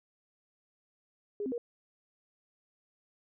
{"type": "tone with pitch steps", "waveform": "sine", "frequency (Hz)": [411, 261.3, 475.9], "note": ["G#4", "C4", "A#4"], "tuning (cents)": [-18, -2, 36], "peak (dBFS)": -32, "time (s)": [1.4, 1.58], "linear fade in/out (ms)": 2, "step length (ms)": 60, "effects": []}